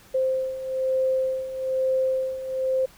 sine beating tone pair, 522 / 523.1 Hz, C5 / C5, -4 / -1 cents, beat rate 1.1 Hz, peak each -28 / -23 dBFS, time 0.14-2.86 s, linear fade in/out 10 ms, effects pink hiss -52 dBFS RMS until 2.97 s

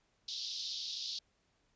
pink band-pass noise, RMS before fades -41 dBFS, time 0.28-1.19 s, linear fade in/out 5 ms, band 3500 to 5400 Hz, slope 48 dB/octave, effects pink hiss -75 dBFS RMS until 1.75 s + resampled to 16000 Hz

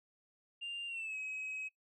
sine tone with pitch glide, 2794 to 2547 Hz, F7 to D#7, 0 to +40 cents, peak -37 dBFS, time 0.61-1.69 s, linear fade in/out 20 ms, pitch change -160 cents, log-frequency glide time 0.87-1.16 s, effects noise-tail reverb RT60 0.1 s tail -19 dB re dry + tanh soft clip ceiling -37 dBFS

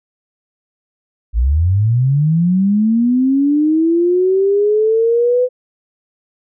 sine linear sweep, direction up, 51.91 to 506 Hz, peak -10 dBFS, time 1.33-5.49 s, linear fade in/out 50 ms, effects none

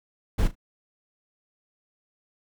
brown noise with echo, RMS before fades -21 dBFS, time 0.38-0.48 s, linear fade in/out 10 ms, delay 37 ms, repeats 2, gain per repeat -15 dB, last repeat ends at 0.554 s, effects none

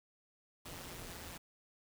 pink noise with amplitude modulation, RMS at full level -45 dBFS, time 0.65-1.38 s, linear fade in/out 10 ms, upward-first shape sine, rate 174 Hz, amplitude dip 65%, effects none

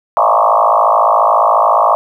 sine tone with frequency modulation, 886 Hz, A5, 12 cents sharp, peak -7 dBFS, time 0.17-1.95 s, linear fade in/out 0 ms, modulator 54.3 Hz, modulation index 5.3, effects 8-bit

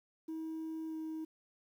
sine tone with pitch glide, 320.1 to 317 Hz, D#4 to D#4, +49 to +32 cents, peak -36 dBFS, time 0.28-1.25 s, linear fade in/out 10 ms, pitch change -17 cents, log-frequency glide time 0.87-0.95 s, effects tanh soft clip ceiling -37 dBFS + 11-bit

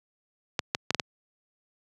clicks, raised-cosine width 0.2 ms, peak -7 dBFS, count 5, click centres 0.592 / 0.749 / 0.906 / 0.947 / 0.998 s, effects high-pass 100 Hz 12 dB/octave

